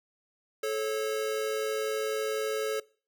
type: tone pair together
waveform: square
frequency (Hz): 434 / 546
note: A4 / C#5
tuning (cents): -24 / -26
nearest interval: major third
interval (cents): 398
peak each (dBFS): -31 / -34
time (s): 0.63-2.8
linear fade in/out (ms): 5
effects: noise-tail reverb RT60 0.4 s tail -22 dB re dry